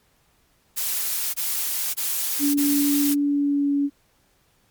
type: noise bursts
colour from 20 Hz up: blue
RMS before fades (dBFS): -25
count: 4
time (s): 0.76-3.149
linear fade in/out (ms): 20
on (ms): 580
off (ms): 23
type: tone with pitch glide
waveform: sine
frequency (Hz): 287 to 283.5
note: D4 to C#4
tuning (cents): -40 to +39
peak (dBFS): -18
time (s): 2.39-3.9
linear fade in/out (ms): 50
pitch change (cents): -21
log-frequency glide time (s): 3.22-3.73
effects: pink hiss -63 dBFS RMS until 4.7 s + MP3 96 kbps